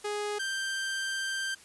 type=tone pair in turn; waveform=sawtooth; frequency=415.4 / 1571.1 Hz; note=G#4 / G6; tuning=0 / +3 cents; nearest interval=octave + major seventh; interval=2303 cents; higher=second; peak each=-27 dBFS; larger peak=neither; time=0.04-0.39 / 0.39-1.55 s; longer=second; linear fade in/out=10 ms; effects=white hiss -54 dBFS RMS until 1.64 s + resampled to 24000 Hz